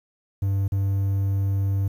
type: tone with dropouts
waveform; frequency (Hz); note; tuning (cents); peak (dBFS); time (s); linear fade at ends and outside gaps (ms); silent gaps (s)
triangle; 98; G2; 0; -18; 0.42-1.88; 5; 0.68-0.72
effects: 9-bit